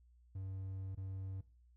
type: tone with dropouts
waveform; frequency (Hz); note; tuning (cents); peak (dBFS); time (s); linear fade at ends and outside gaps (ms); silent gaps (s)
triangle; 95.6; G2; -43; -39; 0.35-1.41; 5; 0.95-0.974
effects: noise-tail reverb RT60 0.4 s tail -19 dB re dry + added 60 Hz sine -63 dBFS peak until 1.76 s